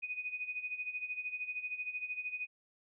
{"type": "tone with tremolo", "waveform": "sine", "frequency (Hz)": 2489, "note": "D#7", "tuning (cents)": 0, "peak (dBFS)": -34, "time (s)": [0.02, 2.47], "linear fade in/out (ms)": 20, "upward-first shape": "sine", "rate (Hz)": 13, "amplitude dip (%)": 75, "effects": []}